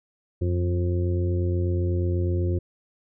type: harmonic tone with a mistuned harmonic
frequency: 88.2 Hz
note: F2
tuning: 18 cents sharp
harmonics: 1 / 2 / 3 / 4 / 5 / 6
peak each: -22 / -34 / -37 / -29 / -43 / -38 dBFS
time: 0.41-2.59 s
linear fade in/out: 10 ms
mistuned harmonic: 1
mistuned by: +34 cents
effects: none